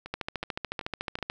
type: two click trains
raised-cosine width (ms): 0.3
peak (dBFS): -15 / -23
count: 17 / 4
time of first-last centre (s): 0.14-1.299 / 0.06-1.188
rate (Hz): 13.8 / 2.66
effects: none